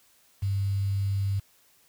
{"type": "tone with quantisation", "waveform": "sine", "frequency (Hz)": 98.6, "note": "G2", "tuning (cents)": 11, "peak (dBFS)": -24, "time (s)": [0.42, 1.4], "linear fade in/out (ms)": 10, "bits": 8, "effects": ["white hiss -62 dBFS RMS until 1.88 s"]}